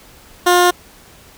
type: tone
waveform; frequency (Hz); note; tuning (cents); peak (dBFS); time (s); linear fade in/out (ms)
15% pulse; 355.6; F4; +31; -3; 0.46-0.71; 10
effects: pink hiss -44 dBFS RMS until 1.37 s